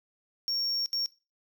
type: tone bursts at uneven times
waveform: triangle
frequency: 5520 Hz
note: F8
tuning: 21 cents flat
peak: -26 dBFS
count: 2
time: 0.48-0.86 / 0.93-1.06 s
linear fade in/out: 0 ms
effects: noise-tail reverb RT60 0.3 s tail -20 dB re dry